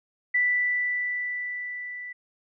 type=tone with level ramp; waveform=sine; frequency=1975.5 Hz; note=B6; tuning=in tune; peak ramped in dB=-19 to -35 dBFS; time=0.34-2.13 s; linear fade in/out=10 ms; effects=none